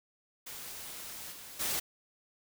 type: noise with level steps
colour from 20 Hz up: white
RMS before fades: -44 / -48 / -33 dBFS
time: 0.46-1.8 s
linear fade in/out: 10 ms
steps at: 1.31 / 1.59 s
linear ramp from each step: 20 ms
effects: none